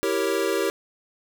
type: chord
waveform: square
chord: E diminished seventh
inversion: none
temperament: equal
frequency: 329.6 / 392 / 466.2 / 554.4 Hz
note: E4 / G4 / Bb4 / Db5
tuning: 0 / 0 / 0 / 0 cents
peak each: -30 / -26 / -28 / -30 dBFS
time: 0.03-0.7 s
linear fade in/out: 0 ms
effects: none